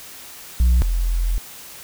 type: tone pair in turn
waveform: sine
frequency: 60.5 / 42.78 Hz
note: B1 / F1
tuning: -35 / -35 cents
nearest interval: tritone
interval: 600 cents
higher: first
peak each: -9 / -16 dBFS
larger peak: first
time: 0.6-0.82 / 0.82-1.38 s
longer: second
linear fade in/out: 0 ms
effects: tanh soft clip ceiling -11 dBFS + white hiss -39 dBFS RMS until 1.83 s